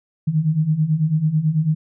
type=beating tone pair; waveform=sine; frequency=150 / 159.1 Hz; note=D3 / D#3; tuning=+37 / +39 cents; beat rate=9.1 Hz; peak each=-21 / -17 dBFS; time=0.27-1.75 s; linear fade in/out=10 ms; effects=none